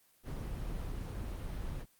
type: noise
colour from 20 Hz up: brown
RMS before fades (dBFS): -39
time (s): 0.23-1.86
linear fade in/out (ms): 50
effects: white hiss -68 dBFS RMS until 1.99 s + Opus 24 kbps